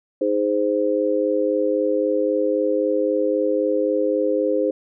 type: chord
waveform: sine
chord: Ab major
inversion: second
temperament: just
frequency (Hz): 311.5 / 415.3 / 519.1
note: Eb4 / Ab4 / C5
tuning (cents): +2 / 0 / -14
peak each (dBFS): -23 / -23 / -20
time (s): 0.21-4.71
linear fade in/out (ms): 5
effects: none